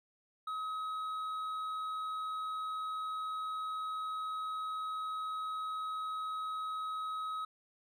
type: tone with hard clipping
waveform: sine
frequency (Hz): 1273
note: D#6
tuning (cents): +39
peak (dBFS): -37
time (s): 0.47-7.45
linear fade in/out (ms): 5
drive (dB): 4
effects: none